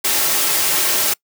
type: noise with comb filter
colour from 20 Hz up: white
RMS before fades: -17 dBFS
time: 0.04-1.14 s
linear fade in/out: 10 ms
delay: 4.1 ms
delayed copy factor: -0.5
effects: noise-tail reverb RT60 0.1 s tail -25 dB re dry + high-pass 200 Hz 12 dB/octave